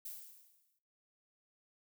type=noise with exponential decay; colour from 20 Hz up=violet; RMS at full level=-43 dBFS; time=0.05-0.79 s; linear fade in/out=5 ms; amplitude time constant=160 ms; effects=noise-tail reverb RT60 0.4 s tail -17 dB re dry